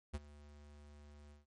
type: tone with ADSR envelope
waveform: square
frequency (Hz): 73.42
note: D2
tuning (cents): 0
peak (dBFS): -37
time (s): 0.13-1.46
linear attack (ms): 20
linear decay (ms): 34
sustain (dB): -19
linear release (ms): 150
effects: MP3 48 kbps